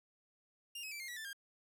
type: tone with pitch steps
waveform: sawtooth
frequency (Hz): 2803 / 2556 / 2330 / 2124 / 1936.8 / 1765.8 / 1609.9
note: F7 / D#7 / D7 / C7 / B6 / A6 / G6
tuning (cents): +6 / +46 / -14 / +25 / -34 / +6 / +46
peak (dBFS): -40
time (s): 0.75-1.331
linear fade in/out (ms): 5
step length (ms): 83
effects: none